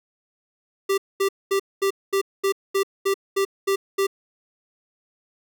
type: tone bursts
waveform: square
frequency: 392 Hz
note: G4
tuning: in tune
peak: -19 dBFS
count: 11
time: 0.89-4.069 s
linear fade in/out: 10 ms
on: 89 ms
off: 220 ms
effects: none